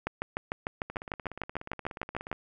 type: two click trains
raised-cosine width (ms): 0.5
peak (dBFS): -24 / -15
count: 25 / 16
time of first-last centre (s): 0.9-2.329 / 0.07-2.316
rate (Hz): 16.8 / 6.68
effects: none